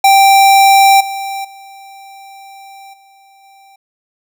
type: tone with level steps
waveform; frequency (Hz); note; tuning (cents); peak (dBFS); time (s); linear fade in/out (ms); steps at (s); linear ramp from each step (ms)
square; 784; G5; 0; -5 / -20 / -34 / -44 / -42; 0.04-3.76; 5; 1 / 1.44 / 2.93 / 3.43; 10
effects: none